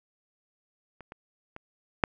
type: clicks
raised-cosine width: 0.5 ms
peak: -30 / -27 / -26 / -6 dBFS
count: 4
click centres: 1.007 / 1.121 / 1.564 / 2.038 s
effects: none